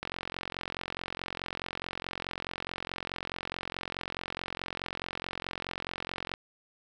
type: click train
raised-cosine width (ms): 0.3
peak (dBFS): -18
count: 283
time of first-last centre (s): 0.03-6.339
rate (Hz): 44.7
effects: none